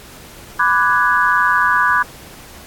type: chord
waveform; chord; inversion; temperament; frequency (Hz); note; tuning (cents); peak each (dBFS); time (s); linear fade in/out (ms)
sine; G# half-diminished seventh; first; equal with one note detuned; 994.6 / 1174.7 / 1480 / 1661.2; B5 / D6 / F#6 / G#6; +12 / 0 / 0 / 0; -17; 0.59-2.03; 10
effects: pink hiss -39 dBFS RMS until 2.66 s + AAC 64 kbps